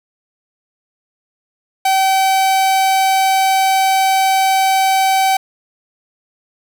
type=tone; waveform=45% pulse; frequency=768 Hz; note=G5; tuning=36 cents flat; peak=-11 dBFS; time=1.85-5.37 s; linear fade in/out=5 ms; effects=8-bit